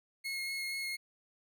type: tone with vibrato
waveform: 30% pulse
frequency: 2163 Hz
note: C#7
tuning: 43 cents flat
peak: -33 dBFS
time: 0.24-0.97 s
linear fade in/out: 20 ms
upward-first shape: sine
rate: 4.2 Hz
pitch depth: 10 cents each way
effects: none